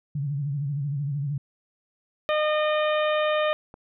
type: tone with vibrato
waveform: sine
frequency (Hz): 142.3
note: C#3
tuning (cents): +46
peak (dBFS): -25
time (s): 0.15-1.38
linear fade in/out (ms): 5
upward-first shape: sine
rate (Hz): 13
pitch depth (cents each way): 94
type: harmonic tone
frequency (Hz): 610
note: D#5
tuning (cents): -34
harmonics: 1 / 2 / 3 / 4 / 5 / 6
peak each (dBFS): -22 / -28 / -32 / -34 / -36 / -38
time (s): 2.29-3.53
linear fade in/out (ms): 0
type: click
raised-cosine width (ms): 1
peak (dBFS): -29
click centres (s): 3.741
effects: none